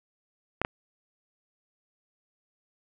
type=clicks; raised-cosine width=0.5 ms; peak=-11 dBFS; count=2; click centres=0.616 / 0.649 s; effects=none